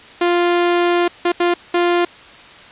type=tone bursts at uneven times; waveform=sawtooth; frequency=349.2 Hz; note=F4; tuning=in tune; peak=-9 dBFS; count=4; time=0.21-1.08 / 1.25-1.32 / 1.4-1.54 / 1.74-2.05 s; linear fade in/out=5 ms; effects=white hiss -40 dBFS RMS until 2.71 s + resampled to 8000 Hz